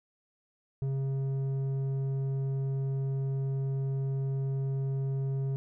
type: tone with low-pass filter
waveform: square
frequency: 135.5 Hz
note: C#3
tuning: 39 cents flat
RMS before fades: -31 dBFS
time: 0.82-5.56 s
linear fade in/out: 0 ms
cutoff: 340 Hz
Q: 0.75
effects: none